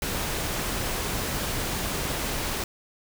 pink noise, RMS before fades -29 dBFS, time 0.02-2.64 s, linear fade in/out 2 ms, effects none

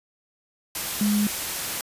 sine tone in noise, 207.7 Hz, G#3, in tune, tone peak -19 dBFS, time 1.01-1.27 s, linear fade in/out 2 ms, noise white, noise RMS -29 dBFS, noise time 0.75-1.81 s, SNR +7 dB, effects resampled to 32000 Hz

